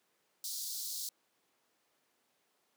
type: high-pass noise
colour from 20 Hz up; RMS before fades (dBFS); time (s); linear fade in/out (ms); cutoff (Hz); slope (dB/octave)
pink; -40; 0.44-1.09; 2; 4000; 48
effects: pink hiss -75 dBFS RMS until 2.76 s + high-pass 300 Hz 12 dB/octave